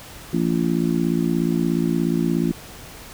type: harmonic tone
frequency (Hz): 56.9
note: A#1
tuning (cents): -41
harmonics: 3 / 4 / 5 / 6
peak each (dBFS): -22 / -23 / -24 / -25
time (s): 0.33-2.52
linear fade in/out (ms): 5
effects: pink hiss -40 dBFS RMS until 3.13 s